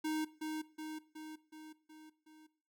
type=tone with echo; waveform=square; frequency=311.1 Hz; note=D#4; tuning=in tune; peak=-35 dBFS; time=0.04-0.25 s; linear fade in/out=10 ms; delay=370 ms; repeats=6; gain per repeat=-4 dB; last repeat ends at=2.47 s; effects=noise-tail reverb RT60 0.5 s tail -18 dB re dry